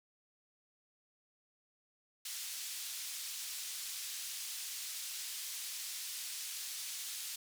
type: band-pass noise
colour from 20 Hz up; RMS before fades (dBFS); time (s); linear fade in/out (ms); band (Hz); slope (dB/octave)
pink; -43; 2.25-7.36; 5; 3900 to 14000; 12
effects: none